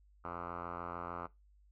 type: tone with low-pass filter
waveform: 5% pulse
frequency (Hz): 86.7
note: F2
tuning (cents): -12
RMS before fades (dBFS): -43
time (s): 0.24-1.27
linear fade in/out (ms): 10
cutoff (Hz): 1300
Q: 5.2
effects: noise-tail reverb RT60 0.2 s tail -19 dB re dry + added 50 Hz sine -62 dBFS peak until 1.71 s